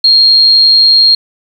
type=tone; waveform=sine; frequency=4237 Hz; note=C8; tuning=21 cents sharp; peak=-3 dBFS; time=0.04-1.15 s; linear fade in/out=5 ms; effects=7-bit